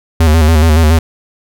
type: tone with vibrato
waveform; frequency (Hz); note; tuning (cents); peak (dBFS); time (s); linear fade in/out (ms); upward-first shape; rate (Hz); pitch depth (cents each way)
square; 79.2; D#2; +31; -6; 0.2-0.99; 5; square; 7.1; 62
effects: none